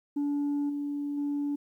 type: tone with level steps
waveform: sine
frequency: 287.9 Hz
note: D4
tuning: 34 cents flat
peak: -24 / -29 / -26 dBFS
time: 0.16-1.56 s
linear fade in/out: 10 ms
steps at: 0.69 / 1.17 s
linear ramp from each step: 10 ms
effects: tanh soft clip ceiling -25 dBFS + 11-bit